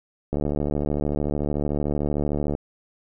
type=click train; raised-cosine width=2 ms; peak=-12 dBFS; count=164; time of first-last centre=0.33-2.551 s; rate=73.4 Hz; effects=none